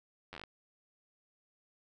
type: slowing click train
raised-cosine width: 0.3 ms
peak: -29 dBFS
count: 8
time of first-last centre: 0.33-0.437 s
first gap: 10 ms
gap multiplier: 1.14
effects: none